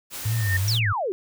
white noise, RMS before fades -34 dBFS, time 0.1-0.8 s, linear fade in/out 50 ms
sine tone with exponential growth, 1822 Hz, A#6, 40 cents flat, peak -20 dBFS, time 0.16-0.57 s, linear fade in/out 5 ms, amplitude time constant 87 ms
sine tone with vibrato, 103.83 Hz, G#2, in tune, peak -21 dBFS, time 0.25-0.93 s, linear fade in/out 10 ms, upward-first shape sine, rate 2.4 Hz, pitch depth 180 cents each way
sine exponential sweep, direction down, 5880 to 349.2 Hz, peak -23 dBFS, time 0.68-1.12 s, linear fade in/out 0 ms
effects none

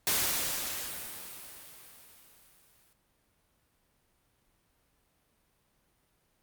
white noise with exponential decay, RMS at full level -27 dBFS, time 0.07-2.93 s, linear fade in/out 1 ms, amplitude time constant 620 ms, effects pink hiss -72 dBFS RMS until 6.42 s + Opus 48 kbps

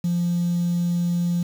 triangle tone, 173.6 Hz, F3, 10 cents flat, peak -16 dBFS, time 0.04-1.43 s, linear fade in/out 5 ms, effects tanh soft clip ceiling -16 dBFS + 7-bit

